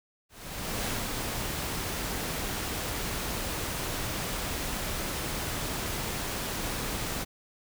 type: noise with ADSR envelope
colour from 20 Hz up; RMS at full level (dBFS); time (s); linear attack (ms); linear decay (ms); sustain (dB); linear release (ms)
pink; -31; 0.29-7.25; 560; 170; -2; 24
effects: none